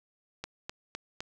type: click train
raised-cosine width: 0.2 ms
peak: -19 dBFS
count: 4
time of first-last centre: 0.44-1.205 s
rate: 3.92 Hz
effects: none